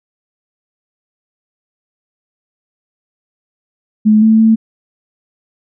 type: tone with pitch steps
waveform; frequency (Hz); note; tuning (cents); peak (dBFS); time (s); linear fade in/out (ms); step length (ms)
sine; 214.5 / 220.6 / 222.4; A3 / A3 / A3; -44 / +5 / +19; -5; 4.05-4.56; 20; 170
effects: none